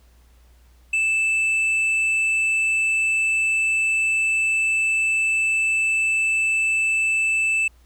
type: tone with hard clipping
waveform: sine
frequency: 2637 Hz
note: E7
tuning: in tune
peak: -19 dBFS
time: 0.93-7.68 s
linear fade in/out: 5 ms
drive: 4 dB
effects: added 60 Hz sine -50 dBFS peak until 7.85 s + pink hiss -61 dBFS RMS until 7.85 s